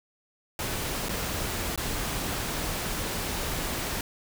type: noise with dropouts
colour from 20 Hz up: pink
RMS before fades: -31 dBFS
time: 0.59-4.01 s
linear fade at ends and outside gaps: 2 ms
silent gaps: 1.086-1.092 / 1.76-1.776 s
effects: none